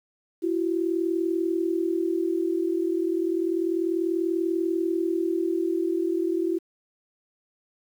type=tone pair together; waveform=sine; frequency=334.7 / 375 Hz; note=E4 / F#4; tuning=+26 / +23 cents; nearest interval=major second; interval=197 cents; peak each=-24 / -27 dBFS; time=0.42-6.59 s; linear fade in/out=20 ms; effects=9-bit